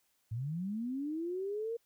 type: linear sweep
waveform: sine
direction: up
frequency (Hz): 104.6 to 470.8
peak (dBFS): -34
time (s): 0.31-1.77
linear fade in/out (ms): 10
effects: white hiss -75 dBFS RMS until 1.85 s